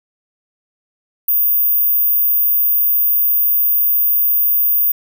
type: tone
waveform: sine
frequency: 14917 Hz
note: A#9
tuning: in tune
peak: -11 dBFS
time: 1.28-4.92 s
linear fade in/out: 5 ms
effects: none